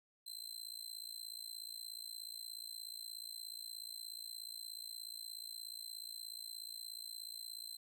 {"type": "tone with amplitude modulation", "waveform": "sawtooth", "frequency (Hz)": 4093, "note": "C8", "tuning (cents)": -39, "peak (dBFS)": -39, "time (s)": [0.26, 7.77], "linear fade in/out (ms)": 10, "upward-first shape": "sine", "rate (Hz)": 56.8, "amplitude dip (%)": 95, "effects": []}